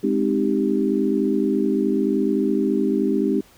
sine chord, Ab major seventh, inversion none, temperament equal, 207.7 / 261.6 / 311.1 / 392 Hz, Ab3 / C4 / Eb4 / G4, 0 / 0 / 0 / 0 cents, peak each -23 dBFS, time 0.03-3.41 s, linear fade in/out 10 ms, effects pink hiss -52 dBFS RMS until 3.57 s

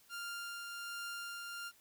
sawtooth tone with tremolo, 1396.9 Hz, F6, in tune, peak -37 dBFS, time 0.09-1.72 s, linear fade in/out 50 ms, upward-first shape triangle, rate 1.3 Hz, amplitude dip 30%, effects white hiss -66 dBFS RMS until 1.8 s

